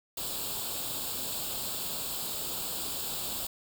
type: noise with comb filter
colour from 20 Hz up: white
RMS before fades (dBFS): -35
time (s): 0.17-3.47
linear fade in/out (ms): 5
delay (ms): 0.25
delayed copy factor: +0.75
effects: none